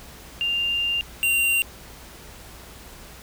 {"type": "tone pair in turn", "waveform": ["sine", "square"], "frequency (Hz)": [2794, 2770], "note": ["F7", "F7"], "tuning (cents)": [0, -15], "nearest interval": "unison", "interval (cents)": 15, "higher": "first", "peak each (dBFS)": [-21, -19], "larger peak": "second", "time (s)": [[0.41, 1.01], [1.23, 1.62]], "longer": "first", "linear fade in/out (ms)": 0, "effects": ["added 60 Hz sine -47 dBFS peak until 3.22 s", "pink hiss -44 dBFS RMS until 3.22 s"]}